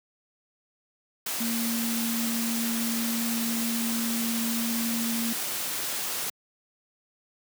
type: tone in noise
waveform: sine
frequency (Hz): 230.9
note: A#3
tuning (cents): -16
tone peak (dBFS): -27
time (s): 1.4-5.33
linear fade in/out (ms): 5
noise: white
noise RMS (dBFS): -31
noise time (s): 1.26-6.3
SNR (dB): +1
effects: high-pass 150 Hz 12 dB/octave